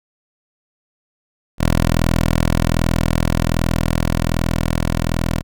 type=tone with level ramp; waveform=10% pulse; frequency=41.28 Hz; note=E1; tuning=3 cents sharp; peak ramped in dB=-5 to -9 dBFS; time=1.58-5.43 s; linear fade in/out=50 ms; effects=none